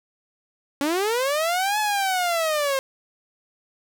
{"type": "linear two-way sweep", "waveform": "sawtooth", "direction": "up then down", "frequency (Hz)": [272.5, 860, 528], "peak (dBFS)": -17, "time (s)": [0.81, 2.79], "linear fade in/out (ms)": 0, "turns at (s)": 1.79, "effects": []}